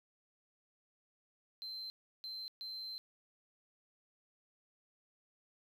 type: tone bursts at uneven times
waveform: sine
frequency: 4104 Hz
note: C8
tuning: 34 cents flat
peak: -40 dBFS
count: 3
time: 1.62-1.9 / 2.24-2.48 / 2.61-2.98 s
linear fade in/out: 0 ms
effects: tanh soft clip ceiling -40 dBFS + 12-bit